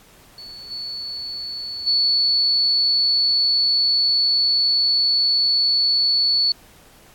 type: tone with level steps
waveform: sine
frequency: 4435 Hz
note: C#8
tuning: in tune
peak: -35 / -27 / -15 dBFS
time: 0.38-6.52 s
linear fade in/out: 2 ms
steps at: 0.7 / 1.86 s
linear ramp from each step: 20 ms
effects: pink hiss -50 dBFS RMS until 7.14 s + AAC 64 kbps